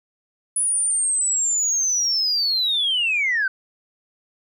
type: linear sweep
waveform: sine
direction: down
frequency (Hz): 9956 to 1497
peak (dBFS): -17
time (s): 0.56-3.48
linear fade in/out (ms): 5
effects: tanh soft clip ceiling -14 dBFS